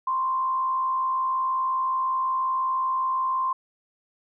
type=tone with frequency modulation; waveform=sine; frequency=1046.5 Hz; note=C6; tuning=in tune; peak=-22 dBFS; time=0.07-3.53 s; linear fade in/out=5 ms; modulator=65.5 Hz; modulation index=0.37; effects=none